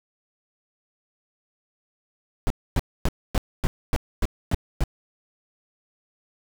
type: noise bursts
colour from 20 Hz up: brown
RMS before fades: -20 dBFS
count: 9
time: 2.47-4.838 s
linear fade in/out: 0 ms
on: 32 ms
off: 260 ms
effects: none